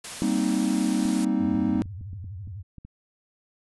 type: noise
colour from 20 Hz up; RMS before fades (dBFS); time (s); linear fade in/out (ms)
white; -36; 0.04-1.25; 5
type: chord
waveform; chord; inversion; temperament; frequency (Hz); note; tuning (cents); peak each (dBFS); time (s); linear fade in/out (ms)
triangle; C minor seventh; second; equal; 196 / 233.1 / 261.6 / 311.1; G3 / Bb3 / C4 / Eb4; 0 / 0 / 0 / 0; -25; 0.22-1.82; 0
type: clicks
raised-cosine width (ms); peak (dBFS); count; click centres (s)
5; -30; 11; 1.054 / 1.549 / 1.754 / 1.818 / 1.857 / 2.012 / 2.132 / 2.244 / 2.475 / 2.783 / 2.85
type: tone with vibrato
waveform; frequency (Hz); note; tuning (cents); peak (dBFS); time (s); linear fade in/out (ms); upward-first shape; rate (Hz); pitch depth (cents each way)
sine; 95.3; G2; -48; -34; 1.39-2.63; 20; sine; 12; 220
effects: resampled to 24000 Hz